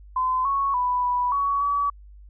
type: tone with pitch steps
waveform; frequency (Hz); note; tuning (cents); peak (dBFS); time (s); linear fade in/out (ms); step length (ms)
sine; 1024 / 1107 / 991 / 985 / 1124 / 1141; C6 / C#6 / B5 / B5 / C#6 / C#6; -38 / -3 / +6 / -5 / +24 / +50; -20; 0.16-1.9; 5; 290
effects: added 50 Hz sine -43 dBFS peak until 2.29 s